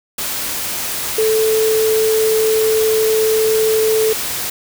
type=tone in noise; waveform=sine; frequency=438.5 Hz; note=A4; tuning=6 cents flat; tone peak=-12 dBFS; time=1.18-4.13 s; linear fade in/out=5 ms; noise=white; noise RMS=-22 dBFS; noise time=0.18-4.5 s; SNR=+7 dB; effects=none